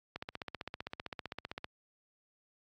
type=click train; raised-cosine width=0.3 ms; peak=-23 dBFS; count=24; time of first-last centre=0.16-1.644 s; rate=15.5 Hz; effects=high-pass 60 Hz 12 dB/octave + AAC 48 kbps